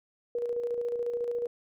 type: tone with tremolo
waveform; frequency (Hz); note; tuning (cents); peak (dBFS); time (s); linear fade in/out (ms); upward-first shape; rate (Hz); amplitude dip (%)
sine; 478.4; A#4; +45; -27; 0.35-1.47; 2; square; 14; 40
effects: none